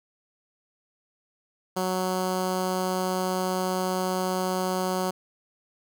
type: tone with notch filter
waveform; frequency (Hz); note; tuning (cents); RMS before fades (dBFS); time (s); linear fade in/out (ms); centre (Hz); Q
10% pulse; 185; F#3; 0; -27; 1.76-5.11; 10; 2500; 1.8
effects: none